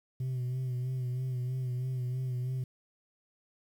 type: tone with vibrato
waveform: sine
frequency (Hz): 127.1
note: C3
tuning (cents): -50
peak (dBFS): -28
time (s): 0.2-2.64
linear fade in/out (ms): 5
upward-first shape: sine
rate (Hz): 3.1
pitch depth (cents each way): 43
effects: tanh soft clip ceiling -30 dBFS + 10-bit